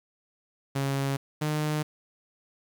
sawtooth tone pair in turn, 137.5 / 152.06 Hz, C#3 / D#3, -14 / -39 cents, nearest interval major second, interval 175 cents, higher second, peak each -22 dBFS, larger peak neither, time 0.75-1.17 / 1.41-1.83 s, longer neither, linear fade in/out 10 ms, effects 10-bit

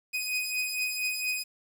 sawtooth beating tone pair, 2497 / 2501.3 Hz, D#7 / D#7, +6 / +9 cents, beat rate 4.3 Hz, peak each -31 / -27 dBFS, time 0.13-1.44 s, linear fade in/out 20 ms, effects 9-bit

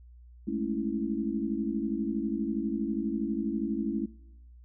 sine chord, A major seventh, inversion third, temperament equal, 207.7 / 220 / 277.2 / 329.6 Hz, G#3 / A3 / C#4 / E4, 0 / 0 / 0 / 0 cents, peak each -34 dBFS, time 0.47-4.06 s, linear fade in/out 10 ms, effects noise-tail reverb RT60 0.9 s tail -22 dB re dry + added 60 Hz sine -49 dBFS peak until 4.64 s

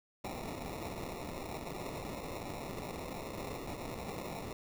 blue noise with sample-and-hold, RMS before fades -42 dBFS, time 0.24-4.53 s, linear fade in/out 2 ms, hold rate 1575 Hz, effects none

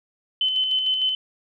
sine tone with tremolo, 3045 Hz, F#7, 49 cents sharp, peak -18 dBFS, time 0.41-1.15 s, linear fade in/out 2 ms, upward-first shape square, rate 6.6 Hz, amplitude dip 35%, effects none

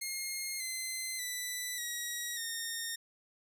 10% pulse tone with pitch steps, 2140 / 2060 / 1982.9 / 1908.7 / 1837.3 Hz, C7 / C7 / B6 / A#6 / A#6, +38 / -28 / +6 / +40 / -26 cents, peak -27 dBFS, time 0.01-2.96 s, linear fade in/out 10 ms, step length 590 ms, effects none

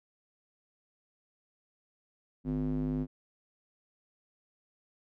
square tone with band-pass filter, 51.2 Hz, G#1, 24 cents flat, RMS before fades -32 dBFS, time 2.44-3.07 s, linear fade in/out 50 ms, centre 230 Hz, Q 3.5, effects none

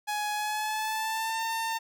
sawtooth tone with pitch glide, 838 to 903.3 Hz, G#5 to A5, +15 to +45 cents, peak -25 dBFS, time 0.07-1.79 s, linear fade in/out 20 ms, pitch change +130 cents, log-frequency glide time 0.33-1.42 s, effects none

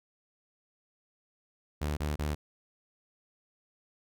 sawtooth tone bursts, 74.5 Hz, D2, 25 cents sharp, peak -26 dBFS, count 3, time 1.81-2.35 s, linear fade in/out 10 ms, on 160 ms, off 30 ms, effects none

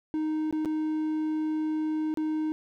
triangle tone with dropouts, 310.7 Hz, D#4, 2 cents flat, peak -24 dBFS, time 0.14-2.52 s, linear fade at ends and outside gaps 0 ms, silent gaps 0.51-0.526 / 0.649-0.657 / 2.14-2.173 s, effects none

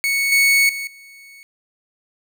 40% pulse tone with level steps, 2217 Hz, C#7, in tune, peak -16 / -11 / -24 / -40 dBFS, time 0.04-1.43 s, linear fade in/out 0 ms, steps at 0.32 / 0.69 / 0.87 s, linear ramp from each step 2 ms, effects none

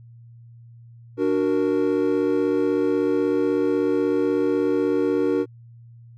triangle chord, D augmented, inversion none, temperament equal, 293.7 / 370 / 466.2 Hz, D4 / F#4 / A#4, 0 / 0 / 0 cents, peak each -21 dBFS, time 1.17-5.46 s, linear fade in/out 50 ms, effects added 117 Hz sine -43 dBFS peak until 6.17 s

